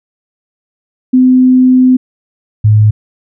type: tone pair in turn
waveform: sine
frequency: 255.3 / 106.75 Hz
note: C4 / G#2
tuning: -42 / +48 cents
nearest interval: octave + minor third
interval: 1510 cents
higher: first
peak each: -3 dBFS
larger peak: neither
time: 1.13-1.97 / 2.64-2.91 s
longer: first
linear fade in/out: 10 ms
effects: none